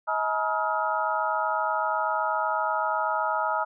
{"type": "tone cluster", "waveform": "sine", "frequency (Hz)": [636, 850, 958, 1271, 1404], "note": ["D#5", "G#5", "A#5", "D#6", "F6"], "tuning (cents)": [38, 40, 47, 36, 9], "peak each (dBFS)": [-31, -29, -30, -29, -32], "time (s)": [0.07, 3.65], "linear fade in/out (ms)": 20, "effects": []}